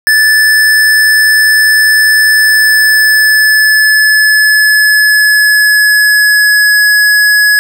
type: tone with pitch glide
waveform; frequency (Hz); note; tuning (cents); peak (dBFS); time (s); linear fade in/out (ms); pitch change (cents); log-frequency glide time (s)
square; 1745 to 1687.5; A6 to G#6; -15 to +27; -5; 0.07-7.59; 0; -58; 2.34-6.81
effects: none